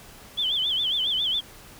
sine tone with vibrato, 3267 Hz, G#7, 29 cents flat, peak -22 dBFS, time 0.37-1.41 s, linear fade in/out 20 ms, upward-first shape sine, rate 7.3 Hz, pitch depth 150 cents each way, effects pink hiss -47 dBFS RMS until 1.79 s

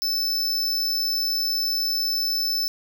square tone, 5274 Hz, E8, in tune, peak -22 dBFS, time 0.02-2.68 s, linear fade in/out 0 ms, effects none

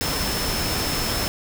sine tone in noise, 5274 Hz, E8, in tune, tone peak -29 dBFS, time 0.01-1.28 s, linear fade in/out 0 ms, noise pink, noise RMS -25 dBFS, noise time 0.01-1.28 s, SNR -7 dB, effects none

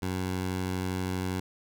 15% pulse tone, 92.5 Hz, F#2, in tune, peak -23 dBFS, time 0.02-1.4 s, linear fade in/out 5 ms, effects none

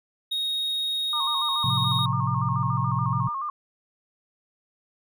triangle tone, 3746 Hz, A#7, 8 cents sharp, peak -23 dBFS, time 0.31-2.06 s, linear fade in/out 10 ms
sine tone with pitch glide, 932.3 to 941 Hz, A#5 to A#5, 0 to +16 cents, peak -33 dBFS, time 1.12-3.35 s, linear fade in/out 50 ms, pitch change +16 cents, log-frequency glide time 2.31-3.06 s
sine tone with vibrato, 1141 Hz, C#6, 50 cents sharp, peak -27 dBFS, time 1.13-3.5 s, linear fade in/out 2 ms, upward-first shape square, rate 7 Hz, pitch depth 89 cents each way
sine chord, F major, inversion first, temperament equal with one note detuned, 110 / 131.65 / 174.61 Hz, A2 / C3 / F3, 0 / +11 / 0 cents, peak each -28 / -26 / -31 dBFS, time 1.64-3.29 s, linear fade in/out 5 ms
effects none

